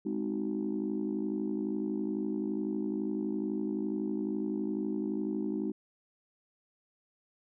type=chord; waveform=sine; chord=Ab dominant seventh; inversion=none; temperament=just; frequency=207.7 / 259.6 / 311.5 / 373.8 Hz; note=Ab3 / C4 / Eb4 / Gb4; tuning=0 / -13 / +2 / +18 cents; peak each=-34 / -37 / -34 / -37 dBFS; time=0.05-5.72 s; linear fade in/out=10 ms; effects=tanh soft clip ceiling -23 dBFS